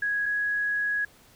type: tone pair in turn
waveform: sine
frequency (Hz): 1661.2 / 1667.8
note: G#6 / G#6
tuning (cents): 0 / +7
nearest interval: unison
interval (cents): 7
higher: second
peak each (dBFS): -24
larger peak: neither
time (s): 0.02-0.26 / 0.26-1.05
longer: second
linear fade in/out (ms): 5
effects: pink hiss -56 dBFS RMS until 1.35 s